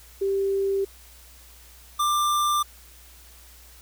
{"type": "tone pair in turn", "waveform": ["sine", "square"], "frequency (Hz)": [392, 1186.6], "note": ["G4", "D6"], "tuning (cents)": [0, 18], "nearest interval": "octave + perfect fifth", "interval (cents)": 1918, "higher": "second", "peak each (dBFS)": -21, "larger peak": "neither", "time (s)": [[0.21, 0.85], [1.99, 2.63]], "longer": "neither", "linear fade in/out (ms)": 10, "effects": ["added 60 Hz sine -50 dBFS peak until 3.81 s", "white hiss -51 dBFS RMS until 3.81 s"]}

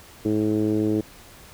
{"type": "tone with low-pass filter", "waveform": "10% pulse", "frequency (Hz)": 107.2, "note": "A2", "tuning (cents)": -45, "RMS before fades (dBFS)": -22, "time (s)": [0.25, 1.01], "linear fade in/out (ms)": 5, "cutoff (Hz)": 360, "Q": 3.2, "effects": ["pink hiss -47 dBFS RMS until 1.53 s"]}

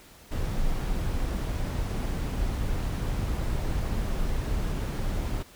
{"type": "noise", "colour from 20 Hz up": "brown", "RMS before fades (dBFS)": -28, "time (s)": [0.31, 5.43], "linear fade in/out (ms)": 10, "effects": ["pink hiss -52 dBFS RMS until 5.55 s"]}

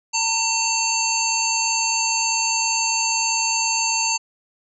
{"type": "harmonic tone with a mistuned harmonic", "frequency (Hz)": 909, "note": "A#5", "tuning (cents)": -44, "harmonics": [1, 3, 5, 7, 8], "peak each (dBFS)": [-25, -25, -25, -25, -25], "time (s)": [0.13, 4.18], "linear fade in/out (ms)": 20, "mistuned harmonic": 3, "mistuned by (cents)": -16, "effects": []}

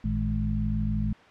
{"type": "harmonic tone with a mistuned harmonic", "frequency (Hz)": 52.8, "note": "G#1", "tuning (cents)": 29, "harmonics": [1, 2, 3, 4], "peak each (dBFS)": [-29, -30, -33, -29], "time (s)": [0.04, 1.13], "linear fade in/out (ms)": 5, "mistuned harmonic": 2, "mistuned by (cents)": 98, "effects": ["white hiss -51 dBFS RMS until 1.3 s", "low-pass 2000 Hz 12 dB/octave"]}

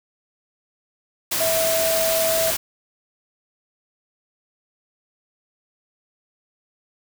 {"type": "tone in noise", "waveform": "sine", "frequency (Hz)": 652, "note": "E5", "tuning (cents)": -19, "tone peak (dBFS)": -20, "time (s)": [1.4, 2.51], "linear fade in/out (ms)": 10, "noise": "white", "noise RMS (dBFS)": -23, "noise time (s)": [1.31, 2.57], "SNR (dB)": 0, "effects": []}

